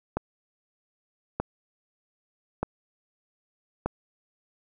click train, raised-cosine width 1 ms, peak -12 dBFS, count 4, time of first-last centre 0.17-3.86 s, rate 0.813 Hz, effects none

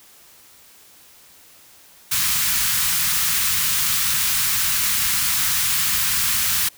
white band-stop noise, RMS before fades -20 dBFS, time 2.11-6.69 s, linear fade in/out 10 ms, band 190 to 1100 Hz, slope 24 dB/octave, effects white hiss -49 dBFS RMS until 6.77 s

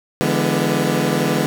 20% pulse chord, E dominant seventh, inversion third, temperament equal with one note detuned, 146.83 / 168.57 / 207.7 / 246.9 Hz, D3 / E3 / G#3 / B3, 0 / +39 / 0 / 0 cents, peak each -17 dBFS, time 0.21-1.46 s, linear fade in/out 0 ms, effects none

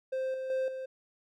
triangle tone with level steps, 523.3 Hz, C5, in tune, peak -28 / -32 / -26 / -34 dBFS, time 0.12-0.86 s, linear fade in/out 10 ms, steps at 0.34 / 0.5 / 0.68 s, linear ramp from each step 2 ms, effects none

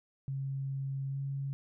sine tone with pitch glide, 136.1 to 137.84 Hz, C#3 to C#3, -31 to -9 cents, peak -33 dBFS, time 0.28-1.53 s, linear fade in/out 0 ms, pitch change +22 cents, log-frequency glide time 1.09-1.18 s, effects none

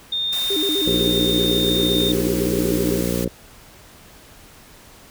sine tone, 3646 Hz, A#7, 39 cents flat, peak -20 dBFS, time 0.12-2.12 s, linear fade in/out 5 ms
white noise, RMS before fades -31 dBFS, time 0.32-3.25 s, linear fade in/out 10 ms
sine tone with vibrato, 349.2 Hz, F4, in tune, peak -21 dBFS, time 0.5-3.01 s, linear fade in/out 5 ms, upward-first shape square, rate 7.9 Hz, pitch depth 220 cents each way
harmonic tone, 59.6 Hz, A#1, 39 cents sharp, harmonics 1 / 2 / 3 / 4 / 5 / 6 / 7 / 8 / 9, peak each -30 / -31 / -25 / -28 / -29 / -30 / -30 / -30 / -30 dBFS, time 0.86-3.28 s, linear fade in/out 5 ms
effects pink hiss -46 dBFS RMS until 5.1 s

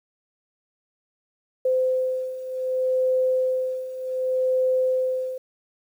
sine beating tone pair, 514 / 514.66 Hz, C5 / C5, -31 / -29 cents, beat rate 0.66 Hz, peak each -26 / -22 dBFS, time 1.65-5.38 s, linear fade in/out 5 ms, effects 9-bit

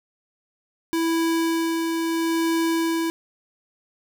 square tone with tremolo, 329.6 Hz, E4, in tune, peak -20 dBFS, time 0.93-3.1 s, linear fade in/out 0 ms, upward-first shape sine, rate 0.76 Hz, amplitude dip 30%, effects none

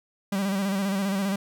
45% pulse tone with vibrato, 196 Hz, G3, in tune, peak -24 dBFS, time 0.32-1.36 s, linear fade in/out 5 ms, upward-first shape square, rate 15 Hz, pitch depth 44 cents each way, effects none

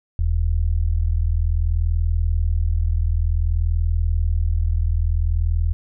sine tone pair together, 40.55 / 81.1 Hz, E1 / E2, -28 / -28 cents, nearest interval octave, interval 1200 cents, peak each -19 dBFS, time 0.19-5.73 s, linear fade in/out 0 ms, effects none

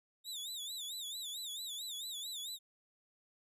sawtooth tone with vibrato, 3672 Hz, A#7, 27 cents flat, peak -38 dBFS, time 0.24-2.59 s, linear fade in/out 50 ms, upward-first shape sine, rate 4.5 Hz, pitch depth 150 cents each way, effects resampled to 32000 Hz

